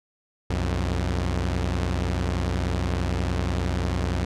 sawtooth tone pair together, 63.4 / 89.66 Hz, B1 / F2, +46 / +46 cents, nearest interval tritone, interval 600 cents, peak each -22 dBFS, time 0.5-4.25 s, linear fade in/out 5 ms, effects low-pass 7000 Hz 12 dB/octave

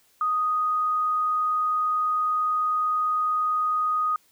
sine tone, 1244.5 Hz, D#6, in tune, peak -21 dBFS, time 0.21-4.16 s, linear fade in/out 2 ms, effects white hiss -62 dBFS RMS until 4.31 s

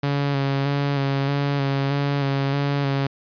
sawtooth tone with vibrato, 139.8 Hz, C#3, 15 cents sharp, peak -16 dBFS, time 0.03-3.07 s, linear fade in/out 5 ms, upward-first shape square, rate 1.6 Hz, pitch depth 24 cents each way, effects resampled to 11025 Hz

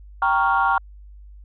sine chord, G half-diminished seventh, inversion none, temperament equal, 784 / 932.3 / 1108.7 / 1396.9 Hz, G5 / Bb5 / Db6 / F6, 0 / 0 / 0 / 0 cents, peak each -21 dBFS, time 0.22-0.78 s, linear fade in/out 2 ms, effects tanh soft clip ceiling -8 dBFS + added 50 Hz sine -40 dBFS peak until 1.44 s

